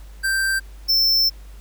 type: tone pair in turn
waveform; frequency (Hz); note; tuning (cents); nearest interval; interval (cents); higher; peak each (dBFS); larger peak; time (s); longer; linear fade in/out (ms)
square; 1568 / 5337; G6 / E8; 0 / +21; octave + major sixth; 2121; second; -19 / -15; second; 0.23-0.6 / 0.88-1.3; second; 20
effects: added 50 Hz sine -37 dBFS peak until 1.6 s + pink hiss -52 dBFS RMS until 1.6 s